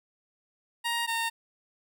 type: tone pair in turn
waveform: 15% pulse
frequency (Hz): 937 / 916.7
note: A#5 / A#5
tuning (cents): +9 / -29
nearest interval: unison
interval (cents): 38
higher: first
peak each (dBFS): -21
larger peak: neither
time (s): 0.84-1.07 / 1.07-1.3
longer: neither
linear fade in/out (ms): 20
effects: none